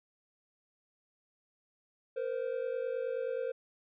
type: tone pair together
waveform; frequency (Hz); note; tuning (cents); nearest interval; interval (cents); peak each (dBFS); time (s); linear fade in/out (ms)
triangle; 467.5 / 517; A#4 / C5; +5 / -21; major second; 174; -34 / -33; 2.16-3.52; 10
effects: resampled to 8000 Hz